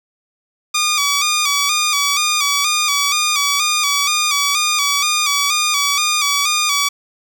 10% pulse tone with vibrato, 1178 Hz, D6, 5 cents sharp, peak -6 dBFS, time 0.74-6.89 s, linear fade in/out 10 ms, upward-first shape square, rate 2.1 Hz, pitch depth 57 cents each way, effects none

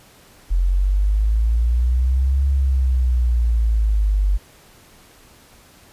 sine linear two-way sweep, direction up then down, 42.85 to 69 to 47.5 Hz, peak -14 dBFS, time 0.5-4.38 s, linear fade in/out 20 ms, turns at 2.47 s, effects pink hiss -49 dBFS RMS until 5.92 s + resampled to 32000 Hz

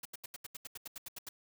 white noise bursts, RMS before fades -44 dBFS, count 13, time 0.03-1.29 s, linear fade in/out 5 ms, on 24 ms, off 79 ms, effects none

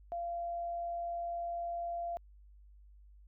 sine tone, 688 Hz, F5, 26 cents flat, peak -35 dBFS, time 0.12-2.17 s, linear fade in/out 0 ms, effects added 50 Hz sine -55 dBFS peak until 3.27 s

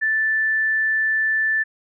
sine tone, 1760 Hz, A6, in tune, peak -17 dBFS, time 0.01-1.64 s, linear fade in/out 20 ms, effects none

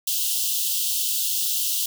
white high-pass noise, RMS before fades -24 dBFS, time 0.07-1.86 s, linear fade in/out 5 ms, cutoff 2800 Hz, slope 96 dB/octave, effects none

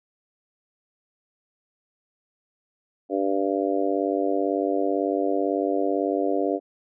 harmonic tone, 98 Hz, G2, in tune, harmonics 3 / 4 / 5 / 6 / 7, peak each -26 / -27 / -28 / -29 / -29 dBFS, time 3.09-6.6 s, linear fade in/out 50 ms, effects none

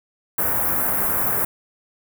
white band-stop noise, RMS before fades -21 dBFS, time 0.38-1.45 s, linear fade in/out 5 ms, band 1600 to 12000 Hz, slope 24 dB/octave, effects none

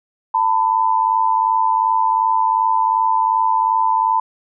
sine tone pair together, 895.3 / 998 Hz, A5 / B5, +30 / +18 cents, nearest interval major second, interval 188 cents, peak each -16 dBFS, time 0.34-4.2 s, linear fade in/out 5 ms, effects none

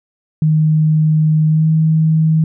sine tone with pitch glide, 155.56 to 158.55 Hz, D#3 to D#3, 0 to +33 cents, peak -9 dBFS, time 0.42-2.44 s, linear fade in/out 2 ms, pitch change +33 cents, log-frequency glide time 1.48-1.68 s, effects none

